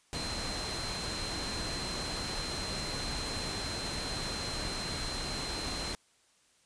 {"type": "tone in noise", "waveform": "sine", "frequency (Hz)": 4118, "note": "C8", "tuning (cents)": -28, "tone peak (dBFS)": -39, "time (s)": [0.15, 5.93], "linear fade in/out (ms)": 0, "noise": "pink", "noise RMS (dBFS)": -37, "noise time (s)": [0.13, 5.95], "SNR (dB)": -5, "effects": ["white hiss -67 dBFS RMS until 6.65 s", "resampled to 22050 Hz"]}